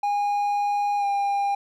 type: tone with pitch glide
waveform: triangle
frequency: 818 to 803 Hz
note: G#5 to G5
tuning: -26 to +41 cents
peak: -19 dBFS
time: 0.03-1.55 s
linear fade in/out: 5 ms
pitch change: -33 cents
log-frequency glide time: 0.98-1.05 s
effects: none

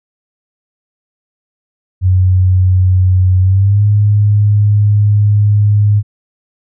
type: tone with pitch glide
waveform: sine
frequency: 92.5 to 103.83 Hz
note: F#2 to G#2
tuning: 0 to 0 cents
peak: -6 dBFS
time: 2.01-6.03 s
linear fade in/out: 50 ms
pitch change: +200 cents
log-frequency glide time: 3.4-3.83 s
effects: none

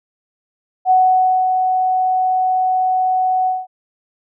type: tone with ADSR envelope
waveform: sine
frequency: 744 Hz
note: F#5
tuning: 9 cents sharp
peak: -8 dBFS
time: 0.85-3.67 s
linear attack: 55 ms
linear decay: 560 ms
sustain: -5 dB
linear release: 200 ms
effects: none

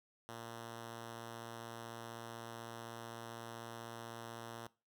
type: tone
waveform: 5% pulse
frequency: 115.9 Hz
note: A#2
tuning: 10 cents flat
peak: -35 dBFS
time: 0.29-4.67 s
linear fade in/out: 0 ms
effects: noise-tail reverb RT60 0.3 s tail -20 dB re dry

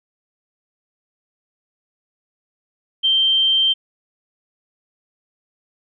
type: tone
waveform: sine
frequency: 3140 Hz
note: G7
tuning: 2 cents sharp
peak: -13 dBFS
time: 3.03-3.74 s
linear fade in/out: 20 ms
effects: none

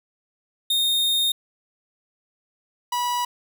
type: tone pair in turn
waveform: 45% pulse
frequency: 3686 / 976.3 Hz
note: A#7 / B5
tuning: -20 / -20 cents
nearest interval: octave + major seventh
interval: 2300 cents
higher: first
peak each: -19 / -22 dBFS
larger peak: first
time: 0.7-1.32 / 2.92-3.25 s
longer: first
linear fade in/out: 5 ms
effects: none

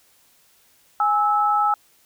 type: tone pair together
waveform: sine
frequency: 830.6 / 1305.6 Hz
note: G#5 / E6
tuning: 0 / -17 cents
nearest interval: minor sixth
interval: 783 cents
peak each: -19 dBFS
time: 1-1.74 s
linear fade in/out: 2 ms
effects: white hiss -58 dBFS RMS until 2.05 s

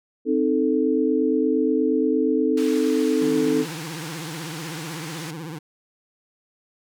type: chord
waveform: sine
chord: A diminished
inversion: first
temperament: equal with one note detuned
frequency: 261.6 / 310.1 / 440 Hz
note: C4 / Eb4 / A4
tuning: 0 / -6 / 0 cents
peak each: -22 dBFS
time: 0.25-3.66 s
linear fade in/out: 50 ms
type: band-pass noise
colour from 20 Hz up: pink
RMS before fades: -38 dBFS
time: 2.57-5.31 s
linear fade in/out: 5 ms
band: 1100 to 9400 Hz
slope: 12 dB/octave
type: tone with vibrato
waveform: 25% pulse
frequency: 159.6 Hz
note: D#3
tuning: 44 cents sharp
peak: -28 dBFS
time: 3.21-5.59 s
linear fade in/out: 10 ms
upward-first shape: triangle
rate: 16 Hz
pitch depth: 170 cents each way
effects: none

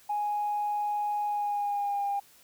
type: tone with pitch glide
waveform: sine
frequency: 830.6 to 804.6 Hz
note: G#5 to G5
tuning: 0 to +45 cents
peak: -26 dBFS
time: 0.09-2.2 s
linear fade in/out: 10 ms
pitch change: -55 cents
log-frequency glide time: 1.26-2.06 s
effects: tanh soft clip ceiling -22 dBFS + white hiss -58 dBFS RMS until 2.43 s

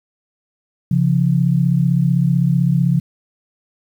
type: tone pair together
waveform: sine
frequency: 136.2 / 171.93 Hz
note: C#3 / F3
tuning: -30 / -27 cents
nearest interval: major third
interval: 403 cents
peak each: -15 dBFS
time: 0.91-3 s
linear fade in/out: 5 ms
effects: 8-bit

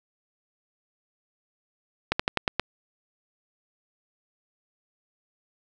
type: slowing click train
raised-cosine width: 0.3 ms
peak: -6 dBFS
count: 6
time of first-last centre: 2.12-2.596 s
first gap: 75 ms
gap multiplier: 1.12
effects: none

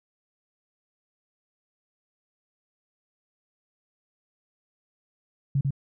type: tone with echo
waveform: sine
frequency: 138.59 Hz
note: C#3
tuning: in tune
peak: -20 dBFS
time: 5.55-5.61 s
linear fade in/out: 5 ms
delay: 97 ms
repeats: 1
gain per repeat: -2 dB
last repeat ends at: 5.707 s
effects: none

